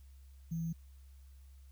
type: tone with sample-and-hold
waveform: sine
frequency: 164.81 Hz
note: E3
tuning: in tune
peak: -34 dBFS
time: 0.51-0.73 s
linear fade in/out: 10 ms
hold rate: 6300 Hz
effects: added 67 Hz sine -53 dBFS peak until 1.71 s + white hiss -72 dBFS RMS until 1.71 s